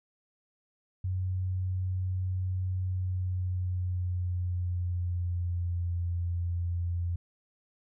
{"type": "tone with pitch glide", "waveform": "sine", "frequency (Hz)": [92.5, 86.81], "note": ["F#2", "F2"], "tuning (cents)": [0, -10], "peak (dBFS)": -28, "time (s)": [1.04, 7.16], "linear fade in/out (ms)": 5, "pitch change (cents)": -110, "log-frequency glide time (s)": [2.82, 5.97], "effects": []}